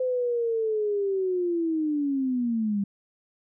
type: linear sweep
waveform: sine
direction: down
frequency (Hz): 515 to 196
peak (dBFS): -23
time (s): 0-2.84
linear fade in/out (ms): 5
effects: none